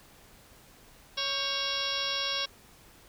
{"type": "harmonic tone with a mistuned harmonic", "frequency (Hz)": 554.4, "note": "C#5", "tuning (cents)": 0, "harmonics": [1, 2, 3, 4, 5, 6, 7, 8, 9, 10], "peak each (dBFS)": [-41, -39, -40, -41, -38, -35, -36, -40, -40, -36], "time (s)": [1.17, 2.46], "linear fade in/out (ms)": 10, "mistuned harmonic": 3, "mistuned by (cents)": -81, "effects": ["pink hiss -56 dBFS RMS until 3.08 s"]}